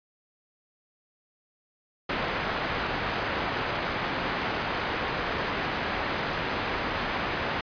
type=low-pass noise; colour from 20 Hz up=white; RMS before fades=-30 dBFS; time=2.09-7.61 s; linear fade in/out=5 ms; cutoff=1800 Hz; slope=12 dB/octave; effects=resampled to 11025 Hz